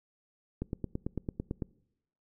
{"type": "click train", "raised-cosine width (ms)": 3, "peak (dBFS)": -20, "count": 10, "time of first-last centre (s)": [0.62, 1.622], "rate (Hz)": 8.98, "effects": ["noise-tail reverb RT60 0.8 s tail -23 dB re dry"]}